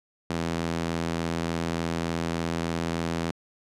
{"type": "tone with high-pass filter", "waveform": "sawtooth", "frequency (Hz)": 83.4, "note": "E2", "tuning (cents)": 21, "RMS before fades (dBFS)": -29, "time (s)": [0.3, 3.31], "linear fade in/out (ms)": 0, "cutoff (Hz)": 180, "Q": 1, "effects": ["low-pass 8000 Hz 12 dB/octave"]}